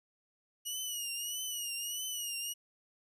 15% pulse tone with vibrato, 2903 Hz, F#7, 34 cents flat, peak -29 dBFS, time 0.65-2.54 s, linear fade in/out 20 ms, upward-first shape triangle, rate 1.6 Hz, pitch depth 89 cents each way, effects none

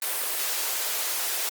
white high-pass noise, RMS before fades -28 dBFS, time 0.02-1.49 s, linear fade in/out 2 ms, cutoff 400 Hz, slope 24 dB/octave, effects Opus 32 kbps

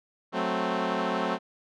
10% pulse chord, F# diminished, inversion none, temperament equal, 185 / 220 / 261.6 Hz, F#3 / A3 / C4, 0 / 0 / 0 cents, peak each -22 dBFS, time 0.32-1.39 s, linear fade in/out 50 ms, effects low-pass 3000 Hz 12 dB/octave

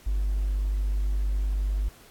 triangle tone with hard clipping, 49.54 Hz, G1, 19 cents sharp, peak -23 dBFS, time 0.06-1.89 s, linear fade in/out 10 ms, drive 3 dB, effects pink hiss -53 dBFS RMS until 2.1 s + AAC 64 kbps

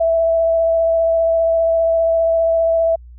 sine tone with vibrato, 659.3 Hz, E5, in tune, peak -12 dBFS, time 0-2.96 s, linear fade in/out 10 ms, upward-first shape sine, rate 15 Hz, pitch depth 11 cents each way, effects added 60 Hz sine -36 dBFS peak until 3.18 s

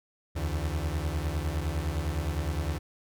35% pulse beating tone pair, 73 / 82.8 Hz, D2 / E2, -10 / +8 cents, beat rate 9.8 Hz, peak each -29 / -30 dBFS, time 0.35-2.79 s, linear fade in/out 20 ms, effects none

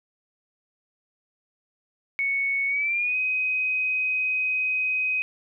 sine tone with pitch glide, 2217 to 2517 Hz, C#7 to D#7, 0 to +19 cents, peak -22 dBFS, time 2.19-5.22 s, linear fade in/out 0 ms, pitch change +219 cents, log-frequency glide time 2.68-3.16 s, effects none

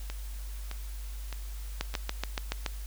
two click trains, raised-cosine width 0.2 ms, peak -13 / -21 dBFS, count 7 / 4, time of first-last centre 1.81-2.662 / 0.1-1.94 s, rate 7.04 / 1.63 Hz, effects added 50 Hz sine -36 dBFS peak until 2.86 s + white hiss -51 dBFS RMS until 2.86 s

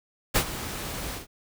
pink noise with ADSR envelope, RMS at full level -20 dBFS, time 0.34-1.27 s, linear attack 19 ms, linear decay 81 ms, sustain -14 dB, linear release 130 ms, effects none

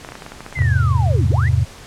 clicks, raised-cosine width 0.5 ms, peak -17 dBFS, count 12, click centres 0.048 / 0.089 / 0.121 / 0.154 / 0.222 / 0.264 / 0.32 / 0.406 / 0.464 / 0.526 / 0.589 / 0.62 s
sine linear two-way sweep, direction down then up, 2114 to 99.6 to 2114 Hz, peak -24 dBFS, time 0.55-1.49 s, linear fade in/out 10 ms, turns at 1.29 s
sine chord, E augmented, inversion none, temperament just, 82.41 / 103.01 / 128.76 Hz, E2 / G#2 / B#2, 0 / -14 / -27 cents, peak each -17 dBFS, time 0.57-1.65 s, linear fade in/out 20 ms
effects pink hiss -39 dBFS RMS until 1.86 s + low-pass 9000 Hz 12 dB/octave

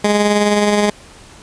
15% pulse tone with tremolo, 207.3 Hz, G#3, 3 cents flat, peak -4 dBFS, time 0.04-0.9 s, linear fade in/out 5 ms, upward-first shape sine, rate 19 Hz, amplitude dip 35%, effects pink hiss -41 dBFS RMS until 1.42 s + resampled to 22050 Hz

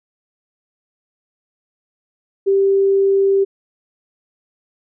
sine tone, 392 Hz, G4, in tune, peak -11 dBFS, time 2.46-3.45 s, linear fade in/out 20 ms, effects none

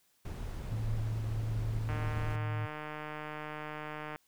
brown noise, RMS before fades -39 dBFS, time 0.25-2.36 s, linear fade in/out 5 ms
sine tone, 110 Hz, A2, in tune, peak -32 dBFS, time 0.7-2.67 s, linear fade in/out 20 ms
click train, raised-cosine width 0.5 ms, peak -26 dBFS, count 346, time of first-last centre 1.89-4.16 s, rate 152 Hz
effects white hiss -71 dBFS RMS until 4.27 s

